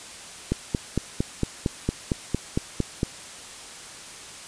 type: click train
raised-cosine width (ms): 3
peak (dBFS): -9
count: 12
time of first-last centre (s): 0.52-3.031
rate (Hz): 4.38
effects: white hiss -41 dBFS RMS until 4.47 s + resampled to 22050 Hz